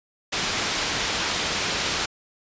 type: low-pass noise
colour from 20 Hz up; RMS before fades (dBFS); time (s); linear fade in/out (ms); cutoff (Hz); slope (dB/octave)
white; -26; 0.32-2.06; 10; 5000; 12
effects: resampled to 16000 Hz